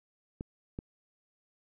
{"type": "clicks", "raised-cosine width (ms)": 3, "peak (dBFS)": -24, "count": 2, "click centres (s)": [0.409, 0.789], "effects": []}